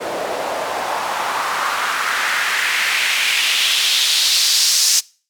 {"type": "noise with band-pass filter sweep", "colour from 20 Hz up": "white", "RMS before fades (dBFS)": -18, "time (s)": [0, 5.01], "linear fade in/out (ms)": 20, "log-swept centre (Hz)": [520, 5800], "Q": 2.2, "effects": ["noise-tail reverb RT60 0.4 s tail -24 dB re dry"]}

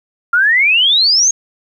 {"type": "exponential sweep", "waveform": "sine", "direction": "up", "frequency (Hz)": [1370, 6645], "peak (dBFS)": -8, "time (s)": [0.33, 1.31], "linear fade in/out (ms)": 5, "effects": ["8-bit"]}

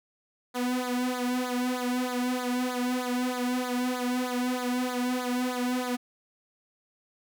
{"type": "tone with flanger", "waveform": "sawtooth", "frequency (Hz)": 249.3, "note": "B3", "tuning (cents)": 16, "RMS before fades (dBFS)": -29, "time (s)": [0.54, 5.97], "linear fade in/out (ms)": 20, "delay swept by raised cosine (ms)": [0.35, 2.45], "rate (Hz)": 3.2, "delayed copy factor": -1, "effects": []}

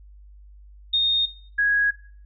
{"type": "tone pair in turn", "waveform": "sine", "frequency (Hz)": [3690, 1657.1], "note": ["A#7", "G#6"], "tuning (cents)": [-18, -4], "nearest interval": "octave + major second", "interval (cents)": 1386, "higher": "first", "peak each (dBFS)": -17, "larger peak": "neither", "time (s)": [[0.93, 1.26], [1.58, 1.91]], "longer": "neither", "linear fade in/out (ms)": 10, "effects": ["noise-tail reverb RT60 0.5 s tail -17 dB re dry", "added 50 Hz sine -44 dBFS peak until 2.25 s"]}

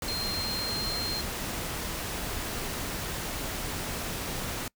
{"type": "tone in noise", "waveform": "sine", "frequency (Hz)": 4186, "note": "C8", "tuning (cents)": 0, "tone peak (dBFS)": -31, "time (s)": [0.08, 1.21], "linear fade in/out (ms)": 2, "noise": "pink", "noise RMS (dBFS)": -34, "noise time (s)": [0.02, 4.68], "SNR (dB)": 0, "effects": ["noise-tail reverb RT60 0.1 s tail -25 dB re dry"]}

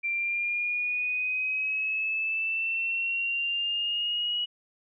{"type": "exponential sweep", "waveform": "sine", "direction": "up", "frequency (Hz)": [2357, 2920], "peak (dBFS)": -26, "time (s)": [0.03, 4.46], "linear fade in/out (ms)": 20, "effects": []}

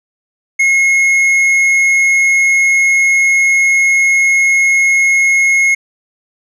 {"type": "tone with tanh clipping", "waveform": "sine", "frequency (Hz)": 2164, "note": "C#7", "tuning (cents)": -42, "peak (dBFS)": -9, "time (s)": [0.59, 5.75], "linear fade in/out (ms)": 10, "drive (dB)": 7, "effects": []}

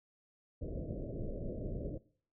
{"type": "low-pass noise", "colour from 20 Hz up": "pink", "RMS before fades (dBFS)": -40, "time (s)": [0.61, 1.98], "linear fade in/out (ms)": 10, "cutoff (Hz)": 630, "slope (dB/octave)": 96, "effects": ["noise-tail reverb RT60 0.5 s tail -20 dB re dry"]}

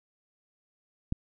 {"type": "click", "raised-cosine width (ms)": 5, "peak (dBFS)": -16, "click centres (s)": 1.124, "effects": []}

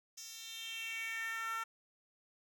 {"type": "tone with high-pass filter sweep", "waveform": "10% pulse", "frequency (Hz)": 452.1, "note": "A4", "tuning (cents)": 47, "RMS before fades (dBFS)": -42, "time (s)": [0.17, 1.64], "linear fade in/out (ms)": 10, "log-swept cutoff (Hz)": [5300, 1200], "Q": 4.1, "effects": []}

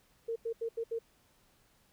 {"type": "tone bursts at uneven times", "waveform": "sine", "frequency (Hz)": 457.9, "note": "A#4", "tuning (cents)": -31, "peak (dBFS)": -32, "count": 5, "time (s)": [[0.28, 0.36], [0.45, 0.53], [0.61, 0.69], [0.77, 0.84], [0.91, 0.99]], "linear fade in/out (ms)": 10, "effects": ["pink hiss -68 dBFS RMS until 1.92 s"]}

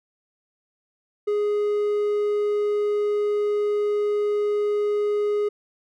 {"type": "tone", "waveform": "triangle", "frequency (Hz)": 415.3, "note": "G#4", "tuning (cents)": 0, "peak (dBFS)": -18, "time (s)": [1.27, 5.49], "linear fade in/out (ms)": 10, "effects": []}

